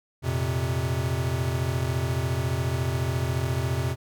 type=chord; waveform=square; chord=F suspended fourth; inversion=none; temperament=equal; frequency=87.31 / 116.54 / 130.81 Hz; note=F2 / Bb2 / C3; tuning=0 / 0 / 0 cents; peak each=-30 / -31 / -28 dBFS; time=0.22-3.96 s; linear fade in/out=50 ms; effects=none